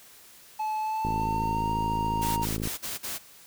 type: tone with pitch glide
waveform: triangle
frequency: 864 to 931.4 Hz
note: A5 to A#5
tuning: -32 to -2 cents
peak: -25 dBFS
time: 0.59-2.45 s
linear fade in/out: 10 ms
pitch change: +130 cents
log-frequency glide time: 0.79-1.72 s
type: click train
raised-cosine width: 3 ms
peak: -19 dBFS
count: 89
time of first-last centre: 1.05-2.674 s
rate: 54.2 Hz
type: noise bursts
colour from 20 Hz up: white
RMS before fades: -34 dBFS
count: 5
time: 2.21-3.186 s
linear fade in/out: 20 ms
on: 160 ms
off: 44 ms
effects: white hiss -52 dBFS RMS until 3.46 s